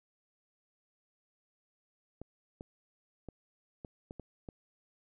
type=clicks; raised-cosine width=2 ms; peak=-30 dBFS; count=7; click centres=2.216 / 2.609 / 3.287 / 3.848 / 4.109 / 4.197 / 4.488 s; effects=none